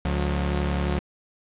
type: tone pair together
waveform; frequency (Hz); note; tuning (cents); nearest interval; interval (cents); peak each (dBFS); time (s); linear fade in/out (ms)
sawtooth; 71.43 / 180; D2 / F#3; -47 / -47; octave + major third; 1600; -20 / -24; 0.05-0.99; 0
effects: resampled to 8000 Hz + 9-bit